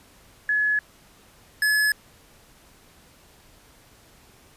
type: tone pair in turn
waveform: sine / square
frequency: 1700 / 1706.7 Hz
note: G#6 / G#6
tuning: +40 / +47 cents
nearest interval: unison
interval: 7 cents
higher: second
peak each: -19 dBFS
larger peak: neither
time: 0.49-0.79 / 1.62-1.92 s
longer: neither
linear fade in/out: 2 ms
effects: pink hiss -54 dBFS RMS until 4.56 s + resampled to 32000 Hz